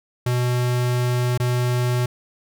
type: tone with dropouts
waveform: square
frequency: 123.47 Hz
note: B2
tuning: in tune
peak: -19 dBFS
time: 0.26-2.06 s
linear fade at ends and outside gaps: 5 ms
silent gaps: 1.377-1.399 s
effects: none